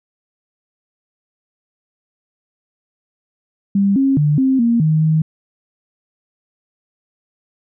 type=tone with pitch steps; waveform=sine; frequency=198.4 / 270.8 / 148.4 / 264.3 / 233.8 / 156.3 / 157.4 Hz; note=G3 / C#4 / D3 / C4 / A#3 / D#3 / D#3; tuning=+21 / -40 / +18 / +18 / +5 / +8 / +20 cents; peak=-11 dBFS; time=3.75-5.22 s; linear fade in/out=5 ms; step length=210 ms; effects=none